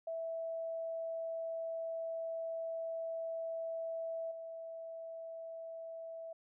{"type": "tone with level steps", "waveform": "sine", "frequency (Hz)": 657, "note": "E5", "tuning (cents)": -6, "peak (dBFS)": [-37, -43], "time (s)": [0.07, 6.33], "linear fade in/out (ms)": 5, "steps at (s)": 4.31, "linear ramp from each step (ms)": 5, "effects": []}